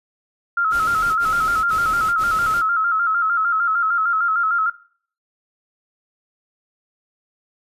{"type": "tone with vibrato", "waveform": "sine", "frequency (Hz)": 1341, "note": "E6", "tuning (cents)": 29, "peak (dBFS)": -16, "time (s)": [0.57, 4.7], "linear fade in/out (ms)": 5, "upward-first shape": "square", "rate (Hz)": 6.6, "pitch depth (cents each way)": 66}
{"type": "noise bursts", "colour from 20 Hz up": "pink", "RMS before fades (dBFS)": -33, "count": 4, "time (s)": [0.7, 2.63], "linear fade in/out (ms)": 50, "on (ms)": 460, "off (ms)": 30}
{"effects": ["noise-tail reverb RT60 0.5 s tail -18 dB re dry", "resampled to 32000 Hz"]}